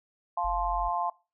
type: chord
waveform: sine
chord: F major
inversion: none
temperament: just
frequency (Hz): 698.5 / 873.1 / 1047.7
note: F5 / A5 / C6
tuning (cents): 0 / -14 / +2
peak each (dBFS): -31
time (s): 0.37-1.1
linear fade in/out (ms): 5
type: tone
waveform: sine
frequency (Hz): 46.47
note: F#1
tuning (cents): +8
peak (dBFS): -33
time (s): 0.44-0.89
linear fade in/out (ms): 10
effects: noise-tail reverb RT60 0.3 s tail -21 dB re dry